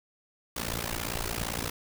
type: noise with amplitude modulation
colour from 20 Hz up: pink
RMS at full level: -29 dBFS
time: 0.56-1.7 s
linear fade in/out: 5 ms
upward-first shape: sine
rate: 57.5 Hz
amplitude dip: 95%
effects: none